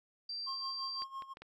sine tone, 4699 Hz, D8, in tune, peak -38 dBFS, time 0.29-1.04 s, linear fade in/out 5 ms
triangle tone with tremolo, 1076 Hz, C6, 48 cents sharp, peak -37 dBFS, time 0.46-1.34 s, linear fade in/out 20 ms, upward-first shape sine, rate 5.9 Hz, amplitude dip 80%
clicks, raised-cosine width 0.3 ms, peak -34 dBFS, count 4, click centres 1.021 / 1.222 / 1.371 / 1.42 s
effects none

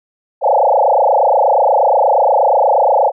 sine tone with frequency modulation, 698.5 Hz, F5, in tune, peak -8 dBFS, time 0.41-3.12 s, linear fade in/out 50 ms, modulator 28.4 Hz, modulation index 6.5, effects none

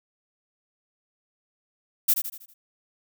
violet noise with echo, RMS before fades -19 dBFS, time 2.08-2.14 s, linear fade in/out 10 ms, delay 80 ms, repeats 5, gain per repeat -7 dB, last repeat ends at 2.54 s, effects none

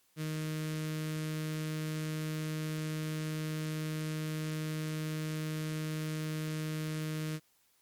sawtooth tone with notch filter, 155.56 Hz, D#3, in tune, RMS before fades -36 dBFS, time 0.16-7.4 s, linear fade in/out 50 ms, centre 820 Hz, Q 0.96, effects white hiss -70 dBFS RMS until 7.81 s + MP3 96 kbps

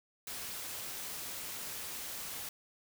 white noise, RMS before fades -42 dBFS, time 0.27-2.49 s, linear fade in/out 2 ms, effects none

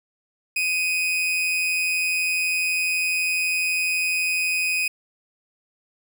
40% pulse tone with amplitude modulation, 2500 Hz, D#7, 8 cents sharp, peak -18 dBFS, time 0.56-4.88 s, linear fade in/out 5 ms, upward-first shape sine, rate 172 Hz, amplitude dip 45%, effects none

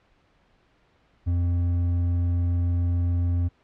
sine tone with hard clipping, 87.3 Hz, F2, in tune, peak -22 dBFS, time 1.26-3.49 s, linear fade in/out 20 ms, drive 5 dB, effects pink hiss -63 dBFS RMS until 3.63 s + low-pass 3000 Hz 12 dB/octave

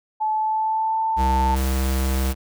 sine tone with pitch glide, 865 to 887.8 Hz, A5 to A5, -30 to +15 cents, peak -19 dBFS, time 0.2-1.56 s, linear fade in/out 20 ms, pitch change +45 cents, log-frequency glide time 0.32-1 s
square tone, 66 Hz, C2, 16 cents sharp, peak -20 dBFS, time 1.16-2.35 s, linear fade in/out 50 ms
white high-pass noise, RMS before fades -35 dBFS, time 1.56-2.33 s, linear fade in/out 5 ms, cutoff 220 Hz, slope 24 dB/octave
effects none

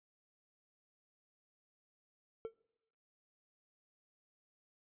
triangle tone with exponential decay, 450 Hz, A4, 39 cents sharp, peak -33 dBFS, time 2.45-2.54 s, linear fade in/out 0 ms, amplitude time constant 18 ms, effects noise-tail reverb RT60 0.9 s tail -25 dB re dry + resampled to 8000 Hz

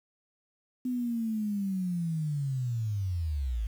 sine linear sweep, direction down, 254 to 50.9 Hz, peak -28 dBFS, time 0.85-3.67 s, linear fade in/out 5 ms, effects 9-bit

